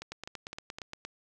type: two click trains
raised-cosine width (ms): 0.2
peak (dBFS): -22 / -23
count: 9 / 4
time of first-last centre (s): 0.12-1.05 / 0.02-0.785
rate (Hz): 8.6 / 3.92
effects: none